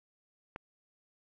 click, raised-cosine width 0.5 ms, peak -25 dBFS, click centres 0.561 s, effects none

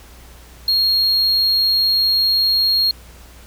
triangle tone, 4265 Hz, C8, 32 cents sharp, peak -12 dBFS, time 0.68-2.91 s, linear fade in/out 2 ms, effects added 60 Hz sine -41 dBFS peak until 3.46 s + pink hiss -45 dBFS RMS until 3.46 s

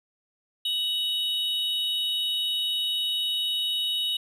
triangle tone pair together, 2964 / 3764 Hz, F#7 / A#7, +2 / +16 cents, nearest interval major third, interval 414 cents, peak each -26 / -26 dBFS, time 0.65-4.17 s, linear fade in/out 5 ms, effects none

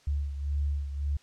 sine beating tone pair, 71.4 / 73.2 Hz, D2 / D2, -48 / -5 cents, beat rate 1.8 Hz, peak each -28 / -35 dBFS, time 0.07-1.17 s, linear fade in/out 5 ms, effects white hiss -61 dBFS RMS until 1.22 s + low-pass 6000 Hz 12 dB/octave

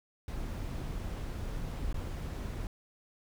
brown noise with dropouts, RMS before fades -37 dBFS, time 0.28-2.67 s, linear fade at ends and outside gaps 1 ms, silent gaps 1.928-1.943 s, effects none

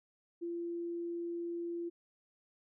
sine tone, 342.1 Hz, F4, 36 cents flat, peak -36 dBFS, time 0.41-1.9 s, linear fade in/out 20 ms, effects none

